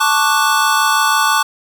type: chord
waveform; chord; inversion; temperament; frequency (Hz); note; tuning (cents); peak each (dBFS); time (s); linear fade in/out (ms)
square; D major seventh; second; equal; 880 / 1108.7 / 1174.7 / 1480; A5 / C#6 / D6 / F#6; 0 / 0 / 0 / 0; -18; 0-1.43; 10
effects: none